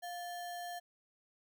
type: tone with sample-and-hold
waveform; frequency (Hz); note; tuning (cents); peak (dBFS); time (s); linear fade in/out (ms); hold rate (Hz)
sine; 703; F5; +11; -40; 0.02-0.8; 20; 2450
effects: none